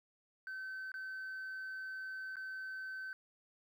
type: tone with dropouts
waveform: sine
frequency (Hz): 1534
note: G6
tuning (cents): -38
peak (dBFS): -39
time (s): 0.47-3.13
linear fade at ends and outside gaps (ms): 1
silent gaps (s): 0.918-0.941 / 2.357-2.367
effects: tanh soft clip ceiling -40 dBFS + 12-bit